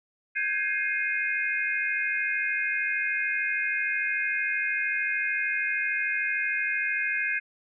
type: chord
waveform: sine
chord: Ab major seventh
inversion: third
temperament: equal with one note detuned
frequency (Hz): 1568 / 1661.2 / 2127 / 2489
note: G6 / Ab6 / C7 / Eb7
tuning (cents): 0 / 0 / +28 / 0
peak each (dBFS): -33 / -30 / -30 / -30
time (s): 0.35-7.4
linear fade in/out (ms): 20
effects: none